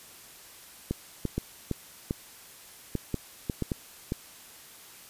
clicks, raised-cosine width 3 ms, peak -15 dBFS, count 11, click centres 0.91 / 1.253 / 1.38 / 1.713 / 2.109 / 2.953 / 3.143 / 3.498 / 3.623 / 3.718 / 4.121 s, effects white hiss -50 dBFS RMS until 5.09 s + resampled to 32000 Hz

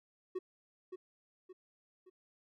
triangle tone with echo, 370 Hz, F#4, in tune, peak -33 dBFS, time 0.35-0.39 s, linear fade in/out 10 ms, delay 570 ms, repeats 3, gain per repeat -7 dB, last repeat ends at 2.1 s, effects none

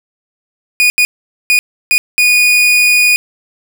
40% pulse tone bursts at uneven times, 2462 Hz, D#7, 19 cents flat, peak -6 dBFS, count 5, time 0.8-0.9 / 0.98-1.05 / 1.5-1.59 / 1.91-1.98 / 2.18-3.16 s, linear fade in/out 0 ms, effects none

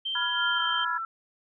sine tone, 3136 Hz, G7, in tune, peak -28 dBFS, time 0.05-0.85 s, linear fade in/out 10 ms
sine chord, F diminished, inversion second, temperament equal with one note detuned, 987.8 / 1396.9 / 1677.6 Hz, Cb6 / F6 / Ab6, 0 / 0 / +17 cents, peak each -32 dBFS, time 0.15-0.98 s, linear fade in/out 5 ms
sine tone with pitch glide, 1400 to 1338.3 Hz, F6 to E6, +4 to +26 cents, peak -30 dBFS, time 0.22-1.05 s, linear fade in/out 2 ms, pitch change -78 cents, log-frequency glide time 0.54-0.63 s
effects none

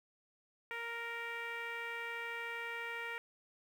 10% pulse tone with low-pass filter, 466.2 Hz, A#4, in tune, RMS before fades -42 dBFS, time 0.71-3.18 s, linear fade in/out 0 ms, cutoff 2200 Hz, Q 2.6, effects 10-bit

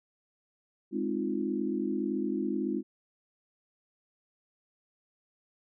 sine chord, F minor seventh, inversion first, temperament equal, 207.7 / 261.6 / 311.1 / 349.2 Hz, Ab3 / C4 / Eb4 / F4, 0 / 0 / 0 / 0 cents, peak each -34 dBFS, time 0.91-2.83 s, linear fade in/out 50 ms, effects none

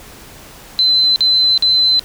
sine tone bursts, 4053 Hz, B7, 44 cents sharp, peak -9 dBFS, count 3, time 0.79-1.994 s, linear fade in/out 0 ms, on 370 ms, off 47 ms, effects pink hiss -38 dBFS RMS until 2.04 s

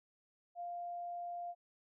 sine tone, 698.5 Hz, F5, in tune, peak -40 dBFS, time 0.55-1.55 s, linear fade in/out 50 ms, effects none

